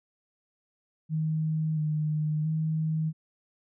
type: tone with pitch steps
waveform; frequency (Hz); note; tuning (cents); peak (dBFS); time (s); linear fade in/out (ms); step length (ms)
sine; 157.1 / 153.1 / 157.8; D#3 / D#3 / D#3; +17 / -28 / +25; -25; 1.09-3.13; 50; 680
effects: none